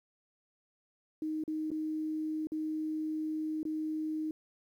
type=tone with dropouts; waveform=sine; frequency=311.6 Hz; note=D#4; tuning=3 cents sharp; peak=-32 dBFS; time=1.22-4.31 s; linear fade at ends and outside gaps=2 ms; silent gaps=1.438-1.478 / 1.705-1.715 / 2.471-2.519 / 3.631-3.652 s; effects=11-bit